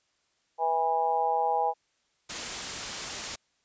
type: harmonic tone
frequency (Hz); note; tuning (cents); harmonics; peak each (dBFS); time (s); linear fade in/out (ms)
163.4; E3; -15; 3 / 4 / 5 / 6; -32 / -33 / -25 / -34; 0.58-1.74; 50
type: noise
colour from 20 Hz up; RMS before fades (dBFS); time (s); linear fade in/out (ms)
white; -34; 2.29-3.36; 10
effects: white hiss -72 dBFS RMS until 3.64 s + resampled to 16000 Hz